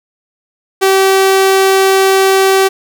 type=tone; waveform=sawtooth; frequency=385 Hz; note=G4; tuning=31 cents flat; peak=-3 dBFS; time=0.81-2.69 s; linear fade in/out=20 ms; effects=none